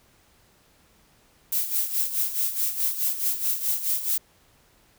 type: noise with tremolo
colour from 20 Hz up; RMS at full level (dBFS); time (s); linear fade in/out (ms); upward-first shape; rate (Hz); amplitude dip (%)
violet; -23; 1.52-4.18; 5; sine; 4.7; 70
effects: pink hiss -60 dBFS RMS until 4.98 s